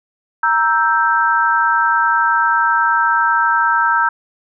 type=chord; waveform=sine; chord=E diminished; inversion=second; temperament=equal with one note detuned; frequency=935 / 1318.5 / 1568 Hz; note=Bb5 / E6 / G6; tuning=+5 / 0 / 0 cents; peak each=-16 dBFS; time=0.43-4.09 s; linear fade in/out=5 ms; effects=none